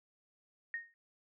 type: tone with exponential decay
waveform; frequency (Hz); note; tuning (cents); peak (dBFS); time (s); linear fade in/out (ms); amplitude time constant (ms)
sine; 1855; A#6; -9; -33; 0.74-0.94; 1; 43
effects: none